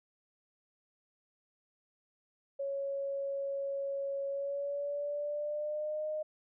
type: tone with pitch glide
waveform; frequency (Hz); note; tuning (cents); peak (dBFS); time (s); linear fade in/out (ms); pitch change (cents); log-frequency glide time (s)
sine; 554 to 614.7; C#5 to D#5; -1 to -21; -33; 2.59-6.23; 10; +180; 4.28-6.07
effects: none